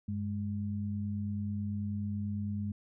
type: tone pair together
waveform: sine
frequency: 97.55 / 206.7 Hz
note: G2 / G#3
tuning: -8 / -8 cents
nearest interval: octave + minor second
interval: 1300 cents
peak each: -35 / -35 dBFS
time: 0.08-2.72 s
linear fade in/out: 5 ms
effects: none